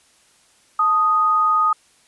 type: tone pair together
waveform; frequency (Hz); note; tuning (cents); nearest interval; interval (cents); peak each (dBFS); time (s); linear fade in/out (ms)
sine; 880 / 1244.5; A5 / D#6; 0 / 0; tritone; 600; -25 / -14; 0.79-1.73; 5
effects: white hiss -56 dBFS RMS until 2.07 s + resampled to 24000 Hz